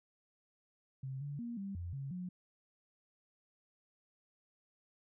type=tone with pitch steps; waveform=sine; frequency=133 / 143.4 / 236.3 / 196.8 / 87 / 137.1 / 180.6 Hz; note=C3 / D3 / A#3 / G3 / F2 / C#3 / F#3; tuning=+29 / -41 / +24 / +7 / -6 / -19 / -42 cents; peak=-39 dBFS; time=1.03-2.29 s; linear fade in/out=5 ms; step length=180 ms; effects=none